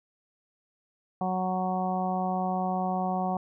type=harmonic tone; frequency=185 Hz; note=F#3; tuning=in tune; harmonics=1 / 2 / 3 / 4 / 5 / 6; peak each=-30 / -39 / -37 / -29 / -37 / -39 dBFS; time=1.21-3.37 s; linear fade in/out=2 ms; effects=none